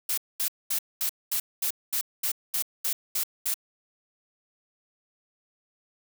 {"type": "noise bursts", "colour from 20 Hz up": "blue", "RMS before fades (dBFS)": -27, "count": 12, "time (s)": [0.09, 3.542], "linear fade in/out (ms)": 5, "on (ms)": 86, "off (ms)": 220, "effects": []}